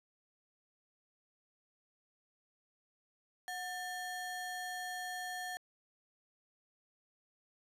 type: ring-modulated tone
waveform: square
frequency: 1256 Hz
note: D#6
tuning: 16 cents sharp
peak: -37 dBFS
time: 3.48-5.57 s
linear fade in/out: 0 ms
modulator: 526 Hz
effects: resampled to 32000 Hz